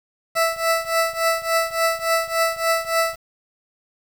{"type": "tone with tremolo", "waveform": "20% pulse", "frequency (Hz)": 659.3, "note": "E5", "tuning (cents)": 0, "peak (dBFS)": -10, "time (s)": [0.35, 3.16], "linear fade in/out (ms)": 20, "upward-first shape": "triangle", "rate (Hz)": 3.5, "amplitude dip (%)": 90, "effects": ["7-bit"]}